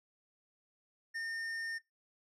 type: tone with tanh clipping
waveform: sine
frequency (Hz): 1821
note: A#6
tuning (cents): -41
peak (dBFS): -38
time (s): 1.14-1.79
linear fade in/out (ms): 20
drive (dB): 9
effects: noise-tail reverb RT60 0.2 s tail -20 dB re dry